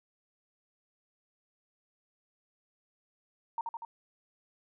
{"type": "tone with echo", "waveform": "sine", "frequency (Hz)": 923, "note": "A#5", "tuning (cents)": -17, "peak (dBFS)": -30, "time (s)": [3.58, 3.61], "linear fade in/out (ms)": 2, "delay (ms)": 80, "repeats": 3, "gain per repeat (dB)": -3, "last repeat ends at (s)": 3.85, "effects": []}